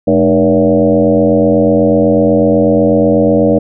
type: tone with frequency modulation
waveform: sine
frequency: 389.6 Hz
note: G4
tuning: 11 cents flat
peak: -6 dBFS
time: 0.07-3.59 s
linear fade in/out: 10 ms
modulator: 88.1 Hz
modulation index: 2.6
effects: none